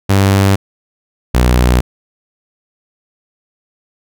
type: tone pair in turn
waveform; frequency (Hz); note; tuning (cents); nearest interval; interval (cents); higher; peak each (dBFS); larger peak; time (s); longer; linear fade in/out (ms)
sawtooth; 98 / 61.47; G2 / B1; 0 / -7; minor sixth; 807; first; -4; neither; 0.09-0.56 / 1.34-1.81; neither; 10
effects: none